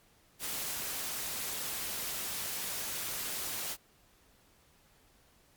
white noise, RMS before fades -37 dBFS, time 0.39-3.77 s, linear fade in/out 50 ms, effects pink hiss -65 dBFS RMS until 5.56 s + MP3 96 kbps

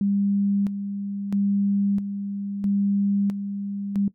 sine tone with tremolo, 200.1 Hz, G3, 36 cents sharp, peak -19 dBFS, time 0.01-4.08 s, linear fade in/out 2 ms, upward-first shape square, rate 0.76 Hz, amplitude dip 60%, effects noise-tail reverb RT60 0.1 s tail -17 dB re dry

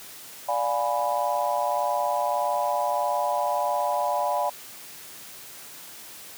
sine chord, D diminished seventh, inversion none, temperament equal with one note detuned, 587.3 / 709 / 830.6 / 987.8 Hz, D5 / F5 / Ab5 / Cb6, 0 / +26 / 0 / 0 cents, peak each -28 dBFS, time 0.48-4.5 s, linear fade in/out 10 ms, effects white hiss -43 dBFS RMS until 6.37 s + high-pass 100 Hz 12 dB/octave

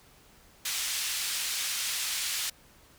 pink band-pass noise, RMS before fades -32 dBFS, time 0.65-2.5 s, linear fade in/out 5 ms, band 2700 to 12000 Hz, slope 12 dB/octave, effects pink hiss -58 dBFS RMS until 2.98 s

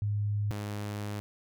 sine / sawtooth tone pair in turn, 103.5 / 103.5 Hz, G#2 / G#2, -5 / -5 cents, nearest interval unison, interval 0 cents, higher neither, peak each -27 / -30 dBFS, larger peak first, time 0.02-0.51 / 0.51-1.2 s, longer second, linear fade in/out 0 ms, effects none

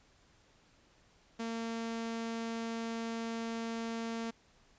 sawtooth tone, 228.5 Hz, A#3, 34 cents flat, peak -32 dBFS, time 1.39-4.31 s, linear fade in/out 10 ms, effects pink hiss -66 dBFS RMS until 4.78 s + resampled to 16000 Hz

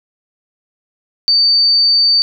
sine tone, 4590 Hz, D8, 40 cents flat, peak -8 dBFS, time 1.28-2.22 s, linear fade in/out 0 ms, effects none

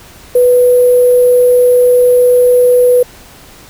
sine tone with sample-and-hold, 494.3 Hz, B4, 1 cent sharp, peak -4 dBFS, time 0.35-3.03 s, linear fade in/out 5 ms, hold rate 11025 Hz, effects pink hiss -37 dBFS RMS until 3.69 s

